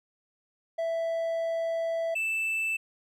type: tone pair in turn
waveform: triangle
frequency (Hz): 661 / 2644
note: E5 / E7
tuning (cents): +5 / +5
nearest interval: 2 octaves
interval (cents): 2400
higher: second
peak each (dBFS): -25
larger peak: neither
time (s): 0.78-2.15 / 2.15-2.77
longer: first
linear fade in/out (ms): 10
effects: none